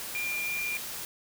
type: tone in noise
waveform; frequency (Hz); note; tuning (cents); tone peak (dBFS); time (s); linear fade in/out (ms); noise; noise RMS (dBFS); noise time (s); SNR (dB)
sine; 2396; D7; +34; -30; 0.15-0.77; 0; white; -38; 0-1.05; +5
effects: none